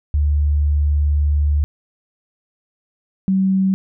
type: tone pair in turn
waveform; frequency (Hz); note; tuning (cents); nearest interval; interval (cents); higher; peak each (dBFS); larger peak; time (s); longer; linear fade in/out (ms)
sine; 73.42 / 190.98; D2 / G3; 0 / -45; octave + perfect fourth; 1655; second; -13; neither; 0.14-1.64 / 3.28-3.74; first; 0
effects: none